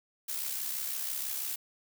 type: noise with amplitude modulation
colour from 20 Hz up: blue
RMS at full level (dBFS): -33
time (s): 0.28-1.56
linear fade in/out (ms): 10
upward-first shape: sine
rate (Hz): 66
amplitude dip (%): 50
effects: none